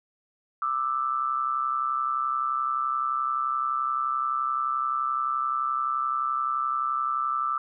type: tone pair together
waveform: sine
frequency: 1186.9 / 1318.5 Hz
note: D6 / E6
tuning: +18 / 0 cents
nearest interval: major second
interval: 182 cents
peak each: -27 dBFS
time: 0.62-7.58 s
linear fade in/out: 2 ms
effects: none